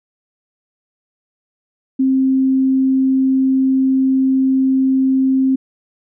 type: tone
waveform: sine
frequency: 264.4 Hz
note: C4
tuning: 18 cents sharp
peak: -11 dBFS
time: 1.99-5.56 s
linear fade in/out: 10 ms
effects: none

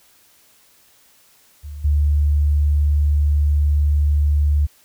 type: tone with level steps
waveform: sine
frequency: 73.42 Hz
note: D2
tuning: in tune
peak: -29 / -13 dBFS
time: 1.63-4.67 s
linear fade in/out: 20 ms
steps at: 1.84 s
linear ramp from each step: 10 ms
effects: white hiss -54 dBFS RMS until 4.84 s

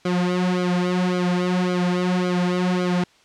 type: tone with flanger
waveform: sawtooth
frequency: 180 Hz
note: F#3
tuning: 47 cents flat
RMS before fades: -21 dBFS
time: 0.05-3.04 s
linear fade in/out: 5 ms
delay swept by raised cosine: 1.1 to 4.4 ms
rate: 1.8 Hz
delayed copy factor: -0.85
effects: white hiss -55 dBFS RMS until 3.24 s + low-pass 5000 Hz 12 dB/octave

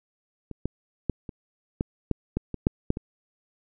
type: clicks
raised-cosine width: 3 ms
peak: -23 / -14 / -11 / -23 / -12 / -10 / -12 / -18 / -6 / -9 / -19 dBFS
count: 11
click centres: 0.513 / 0.656 / 1.097 / 1.292 / 1.809 / 2.113 / 2.37 / 2.543 / 2.669 / 2.904 / 2.971 s
effects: none

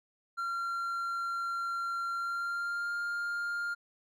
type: tone with pitch glide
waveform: triangle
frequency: 1376 to 1404.1 Hz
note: F6 to F6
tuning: -26 to +9 cents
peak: -30 dBFS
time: 0.37-3.75 s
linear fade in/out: 20 ms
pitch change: +35 cents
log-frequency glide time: 2.14-2.93 s
effects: none

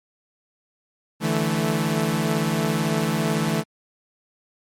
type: chord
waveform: sawtooth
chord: D suspended second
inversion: none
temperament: equal with one note detuned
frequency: 146.83 / 164.81 / 218.7 Hz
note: D3 / E3 / A3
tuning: 0 / 0 / -10 cents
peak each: -23 / -20 / -20 dBFS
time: 1.2-3.64 s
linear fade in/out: 50 ms
effects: MP3 64 kbps

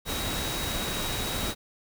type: tone in noise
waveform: sine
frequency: 3818 Hz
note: A#7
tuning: 41 cents sharp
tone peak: -36 dBFS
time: 0.05-1.55 s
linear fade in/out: 50 ms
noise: pink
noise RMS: -31 dBFS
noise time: 0.05-1.55 s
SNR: -8 dB
effects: none

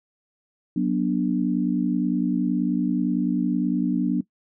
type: chord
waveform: sine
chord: B minor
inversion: second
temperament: equal with one note detuned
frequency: 185 / 243.1 / 293.7 Hz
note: F#3 / B3 / D4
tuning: 0 / -27 / 0 cents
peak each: -24 dBFS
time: 0.76-4.21 s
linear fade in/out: 5 ms
effects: noise-tail reverb RT60 0.1 s tail -19 dB re dry

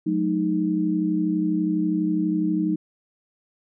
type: tone cluster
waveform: sine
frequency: 181.7 / 213.9 / 310.8 Hz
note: F#3 / A3 / D#4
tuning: -31 / -49 / -2 cents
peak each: -25 / -28 / -22 dBFS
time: 0.06-2.76 s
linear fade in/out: 10 ms
effects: none

